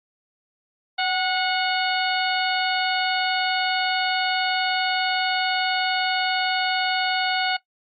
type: harmonic tone with a mistuned harmonic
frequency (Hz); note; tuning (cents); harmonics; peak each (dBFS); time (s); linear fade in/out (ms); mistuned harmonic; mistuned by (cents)
730; F#5; -24; 1 / 2 / 3 / 4 / 5 / 6; -24 / -27 / -29 / -30 / -31 / -32; 0.98-7.57; 10; 1; +45
effects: noise-tail reverb RT60 0.1 s tail -17 dB re dry + Opus 48 kbps